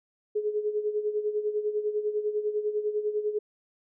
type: tone with tremolo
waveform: sine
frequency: 421.5 Hz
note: G#4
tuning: 26 cents sharp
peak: -23 dBFS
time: 0.35-3.39 s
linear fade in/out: 10 ms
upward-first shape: sine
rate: 10 Hz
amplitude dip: 70%
effects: none

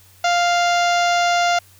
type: harmonic tone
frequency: 698.5 Hz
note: F5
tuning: in tune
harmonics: 1 / 2 / 3 / 4 / 5 / 6 / 7 / 8 / 9 / 10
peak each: -16 / -22 / -26 / -28 / -30 / -32 / -33 / -34 / -35 / -36 dBFS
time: 0.24-1.59 s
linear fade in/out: 5 ms
effects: added 94 Hz sine -51 dBFS peak until 1.79 s + white hiss -51 dBFS RMS until 1.79 s

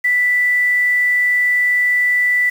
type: tone with quantisation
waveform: sine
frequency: 1975.5 Hz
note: B6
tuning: in tune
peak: -12 dBFS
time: 0.04-2.5 s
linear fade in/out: 10 ms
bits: 6
effects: none

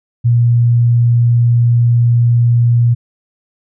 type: tone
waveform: sine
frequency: 119 Hz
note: A#2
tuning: 36 cents sharp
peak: -7 dBFS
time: 0.24-2.95 s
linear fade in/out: 20 ms
effects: none

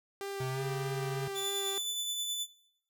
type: tone with vibrato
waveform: sawtooth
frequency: 394.5 Hz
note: G4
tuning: 11 cents sharp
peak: -33 dBFS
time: 0.21-1.78 s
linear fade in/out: 0 ms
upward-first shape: sine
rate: 3.2 Hz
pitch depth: 12 cents each way
type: tone with pitch glide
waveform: square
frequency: 130.2 to 137.94 Hz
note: C3 to C#3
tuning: -8 to -8 cents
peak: -35 dBFS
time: 0.4-1.28 s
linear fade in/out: 5 ms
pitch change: +100 cents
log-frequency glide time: 0.5-0.64 s
type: tone with tremolo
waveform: sawtooth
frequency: 3495 Hz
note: A7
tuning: 12 cents flat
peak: -29 dBFS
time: 1.34-2.47 s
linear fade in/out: 50 ms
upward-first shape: sine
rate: 9.5 Hz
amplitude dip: 35%
effects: noise-tail reverb RT60 0.7 s tail -17 dB re dry

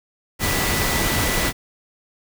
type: tone in noise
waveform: sine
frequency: 1975.5 Hz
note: B6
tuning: in tune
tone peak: -28 dBFS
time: 0.39-1.53 s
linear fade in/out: 50 ms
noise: pink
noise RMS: -21 dBFS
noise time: 0.39-1.53 s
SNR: -10 dB
effects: none

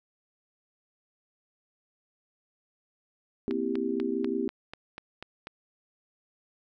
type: chord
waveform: sine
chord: C dominant seventh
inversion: third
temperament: just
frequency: 235.5 / 261.6 / 327 / 392.4 Hz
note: Bb3 / C4 / E4 / G4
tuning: +18 / 0 / -14 / +2 cents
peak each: -34 / -32 / -33 / -31 dBFS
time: 3.48-4.48 s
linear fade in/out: 0 ms
type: click train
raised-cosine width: 0.3 ms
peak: -23 dBFS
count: 9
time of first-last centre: 3.51-5.471 s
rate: 4.08 Hz
effects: none

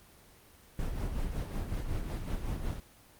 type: noise with tremolo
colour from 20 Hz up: brown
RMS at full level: -32 dBFS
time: 0.79-2.8 s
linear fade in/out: 2 ms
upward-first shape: sine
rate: 5.4 Hz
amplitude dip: 50%
effects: pink hiss -58 dBFS RMS until 3.19 s + Opus 24 kbps

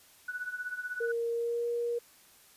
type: tone with tremolo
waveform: sine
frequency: 1480 Hz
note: F#6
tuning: in tune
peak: -31 dBFS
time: 0.28-1.12 s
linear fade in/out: 5 ms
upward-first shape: triangle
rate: 16 Hz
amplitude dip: 85%
type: tone with pitch glide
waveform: sine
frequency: 466.2 to 473.8 Hz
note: A#4 to A#4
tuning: 0 to +28 cents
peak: -29 dBFS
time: 1-1.99 s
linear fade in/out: 10 ms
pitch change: +28 cents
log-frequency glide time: 1.31-1.67 s
effects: white hiss -59 dBFS RMS until 2.56 s + resampled to 32000 Hz

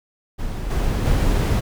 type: noise with level steps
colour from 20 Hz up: brown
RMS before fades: -27 / -20 / -17 dBFS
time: 0.38-1.61 s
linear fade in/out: 20 ms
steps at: 0.7 / 1.05 s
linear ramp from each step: 10 ms
effects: none

